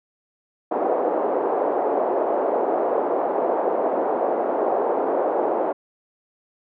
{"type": "band-pass noise", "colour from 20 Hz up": "white", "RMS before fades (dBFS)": -22, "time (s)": [0.71, 5.73], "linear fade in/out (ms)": 10, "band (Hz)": [350, 750], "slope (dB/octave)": 24, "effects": []}